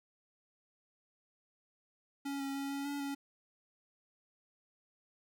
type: tone with pitch steps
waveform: square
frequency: 279.1 / 274.8 / 277.1 / 278.9 / 284.7 / 279.4 Hz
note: C#4 / C#4 / C#4 / C#4 / C#4 / C#4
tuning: +12 / -15 / -1 / +11 / +46 / +14 cents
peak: -37 dBFS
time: 2.25-3.15 s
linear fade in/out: 10 ms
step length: 150 ms
effects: 12-bit